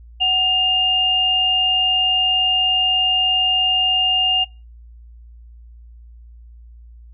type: tone pair together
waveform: sine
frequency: 746.1 / 2817 Hz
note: F#5 / F7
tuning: +14 / +14 cents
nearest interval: octave + major seventh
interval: 2300 cents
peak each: -24 / -14 dBFS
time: 0.2-4.45 s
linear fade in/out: 20 ms
effects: noise-tail reverb RT60 0.3 s tail -25 dB re dry + added 58 Hz sine -39 dBFS peak until 7.13 s